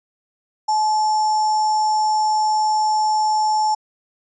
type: tone with sample-and-hold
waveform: sine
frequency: 859 Hz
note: A5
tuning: 42 cents flat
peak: -15 dBFS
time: 0.68-3.75 s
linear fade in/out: 10 ms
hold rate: 6300 Hz
effects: resampled to 16000 Hz